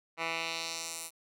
10% pulse tone with band-pass filter sweep, 164.81 Hz, E3, in tune, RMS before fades -37 dBFS, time 0.17-1.11 s, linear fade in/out 50 ms, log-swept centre 1800 to 11000 Hz, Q 1.4, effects none

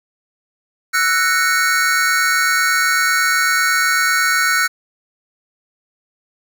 square chord, F# dominant seventh, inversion third, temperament just, 1332 / 1480 / 1850 / 2220 Hz, E6 / F#6 / A#6 / C#7, +18 / 0 / -14 / +2 cents, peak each -21 / -17 / -23 / -22 dBFS, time 0.93-4.68 s, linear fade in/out 20 ms, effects none

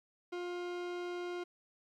40% pulse tone, 353.5 Hz, F4, 21 cents sharp, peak -37 dBFS, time 0.32-1.44 s, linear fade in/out 10 ms, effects low-pass 4000 Hz 12 dB/octave + 12-bit

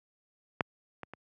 clicks, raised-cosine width 0.5 ms, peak -11 / -24 / -28 dBFS, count 3, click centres 0.608 / 1.033 / 1.136 s, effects high-pass 100 Hz 12 dB/octave

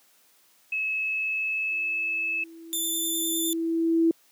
sine tone with pitch glide, 2585 to 2604 Hz, E7 to E7, -34 to -22 cents, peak -25 dBFS, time 0.72-2.44 s, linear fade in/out 5 ms, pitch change +12 cents, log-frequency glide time 0.84-1.93 s
sine tone with exponential growth, 329.6 Hz, E4, in tune, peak -16 dBFS, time 1.71-4.11 s, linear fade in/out 2 ms, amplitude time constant 520 ms
5% pulse tone with vibrato, 3538 Hz, A7, 9 cents sharp, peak -19 dBFS, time 2.73-3.53 s, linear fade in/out 0 ms, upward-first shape sine, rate 9.8 Hz, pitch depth 14 cents each way
effects white hiss -61 dBFS RMS until 4.31 s + high-pass 200 Hz 12 dB/octave

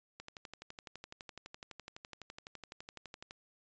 click train, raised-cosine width 0.2 ms, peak -29 dBFS, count 38, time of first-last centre 0.2-3.309 s, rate 11.9 Hz, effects resampled to 16000 Hz

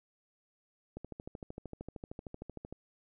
click train, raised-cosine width 2 ms, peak -29 dBFS, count 24, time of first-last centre 0.97-2.726 s, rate 13.1 Hz, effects none

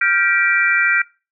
sine chord, G dominant seventh, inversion third, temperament equal with one note detuned, 1396.9 / 1568 / 1934.9 / 2349 Hz, F6 / G6 / B6 / D7, 0 / 0 / -36 / 0 cents, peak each -19 dBFS, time 0.01-1.02 s, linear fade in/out 5 ms, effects noise-tail reverb RT60 0.3 s tail -21 dB re dry

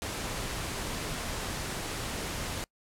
pink noise, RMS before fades -35 dBFS, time 0.02-2.64 s, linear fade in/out 0 ms, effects noise-tail reverb RT60 0.1 s tail -26 dB re dry + low-pass 11000 Hz 12 dB/octave

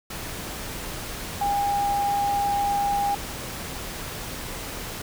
sine tone in noise, 808 Hz, G#5, 48 cents flat, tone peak -21 dBFS, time 1.41-3.15 s, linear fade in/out 5 ms, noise pink, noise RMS -34 dBFS, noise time 0.1-5.02 s, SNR +10 dB, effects none

